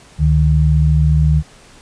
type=tone pair together; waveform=sine; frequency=71.9 / 152.35 Hz; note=D2 / D#3; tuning=-36 / -36 cents; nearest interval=octave + minor second; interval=1300 cents; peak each=-12 dBFS; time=0.18-1.43 s; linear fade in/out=50 ms; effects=pink hiss -44 dBFS RMS until 1.81 s + resampled to 22050 Hz